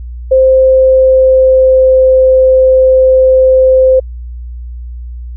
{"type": "tone with pitch glide", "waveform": "sine", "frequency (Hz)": [523.3, 519.7], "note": ["C5", "C5"], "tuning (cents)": [0, -12], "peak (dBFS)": -3, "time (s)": [0.31, 4], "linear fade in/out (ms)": 10, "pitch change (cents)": -12, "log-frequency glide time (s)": [0.59, 2.04], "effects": ["added 60 Hz sine -21 dBFS peak until 5.36 s"]}